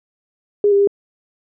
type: tone with pitch steps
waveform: sine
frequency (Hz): 410.6 / 400.1 / 402.4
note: G#4 / G4 / G4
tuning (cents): -20 / +35 / +45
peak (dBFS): -10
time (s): 0.64-0.874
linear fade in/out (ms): 2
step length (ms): 78
effects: none